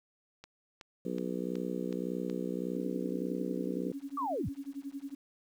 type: click train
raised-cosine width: 0.2 ms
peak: -30 dBFS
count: 6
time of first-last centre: 0.44-2.299 s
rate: 2.69 Hz
type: harmonic tone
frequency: 61.74 Hz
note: B1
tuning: in tune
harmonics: 3 / 4 / 5 / 6 / 7 / 8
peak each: -38 / -39 / -40 / -41 / -41 / -42 dBFS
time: 1.05-3.92 s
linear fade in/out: 5 ms
type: tone with tremolo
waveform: sine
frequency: 278 Hz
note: C#4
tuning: 5 cents sharp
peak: -35 dBFS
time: 2.76-5.15 s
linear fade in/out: 10 ms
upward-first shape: sine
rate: 11 Hz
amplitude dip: 95%
type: linear sweep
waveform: sine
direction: down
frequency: 1198 to 54.3 Hz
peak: -31 dBFS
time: 4.17-4.49 s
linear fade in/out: 5 ms
effects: 10-bit